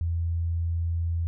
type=tone; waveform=sine; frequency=84 Hz; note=E2; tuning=33 cents sharp; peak=-24 dBFS; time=0.01-1.27 s; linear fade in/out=0 ms; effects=none